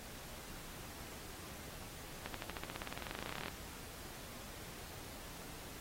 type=accelerating click train; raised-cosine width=0.3 ms; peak=-25 dBFS; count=27; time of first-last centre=2.26-3.483 s; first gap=83 ms; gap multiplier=0.95; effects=pink hiss -51 dBFS RMS until 5.8 s + AAC 48 kbps